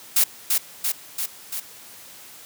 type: noise with echo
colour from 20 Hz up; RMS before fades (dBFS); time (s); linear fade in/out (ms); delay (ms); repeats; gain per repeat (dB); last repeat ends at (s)
blue; -17; 0.16-0.24; 5; 340; 4; -3; 1.6
effects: white hiss -44 dBFS RMS until 2.45 s + high-pass 100 Hz 12 dB/octave